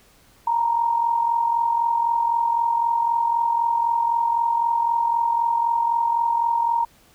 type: tone with amplitude modulation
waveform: sine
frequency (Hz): 932.3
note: A#5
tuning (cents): 0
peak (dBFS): -15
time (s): 0.47-6.85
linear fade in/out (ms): 5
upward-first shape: sine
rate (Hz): 43.9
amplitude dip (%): 60
effects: pink hiss -55 dBFS RMS until 7.14 s